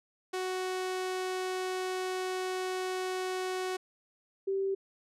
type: tone pair in turn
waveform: sawtooth / sine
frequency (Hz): 371 / 388.8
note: F#4 / G4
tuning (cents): +5 / -14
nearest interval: minor second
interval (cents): 81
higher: second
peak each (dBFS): -28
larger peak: neither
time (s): 0.33-3.77 / 4.47-4.75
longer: first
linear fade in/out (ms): 10
effects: low-pass 10000 Hz 12 dB/octave